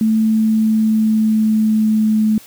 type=tone with pitch glide; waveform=sine; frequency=220 to 216.3 Hz; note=A3 to A3; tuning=0 to -29 cents; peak=-11 dBFS; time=0.01-2.38 s; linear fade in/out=2 ms; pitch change=-29 cents; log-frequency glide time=0.18-2.25 s; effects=white hiss -42 dBFS RMS until 2.46 s